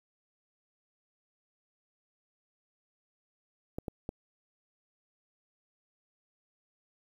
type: clicks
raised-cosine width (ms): 2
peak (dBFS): -22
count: 3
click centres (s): 3.785 / 3.882 / 4.091
effects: 9-bit